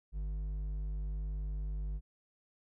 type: tone with hard clipping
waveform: triangle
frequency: 50.6 Hz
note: G#1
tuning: 44 cents flat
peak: -36 dBFS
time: 0.12-2.01 s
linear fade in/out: 50 ms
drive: 9 dB
effects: none